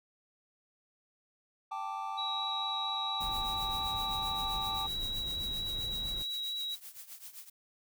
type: chord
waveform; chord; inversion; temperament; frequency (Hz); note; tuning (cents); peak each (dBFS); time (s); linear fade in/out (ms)
triangle; G suspended second; none; equal; 784 / 880 / 1174.7; G5 / A5 / D6; 0 / 0 / 0; -38; 1.71-4.87; 10
type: tone with vibrato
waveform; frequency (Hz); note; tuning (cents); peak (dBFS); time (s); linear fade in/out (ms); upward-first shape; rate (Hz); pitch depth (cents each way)
sine; 3872; B7; -35; -34; 2.17-6.76; 20; square; 4.4; 9
type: noise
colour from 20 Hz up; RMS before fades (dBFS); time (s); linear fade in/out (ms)
brown; -43; 3.2-6.23; 10
type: noise with tremolo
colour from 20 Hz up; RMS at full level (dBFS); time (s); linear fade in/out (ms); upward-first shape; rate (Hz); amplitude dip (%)
blue; -45; 3.2-7.5; 10; triangle; 7.7; 85
effects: none